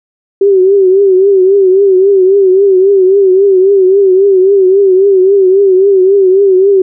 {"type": "tone with vibrato", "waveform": "sine", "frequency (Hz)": 385.1, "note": "G4", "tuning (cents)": -31, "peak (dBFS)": -3, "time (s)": [0.41, 6.82], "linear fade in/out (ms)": 5, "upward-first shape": "triangle", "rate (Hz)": 3.7, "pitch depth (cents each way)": 96, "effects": []}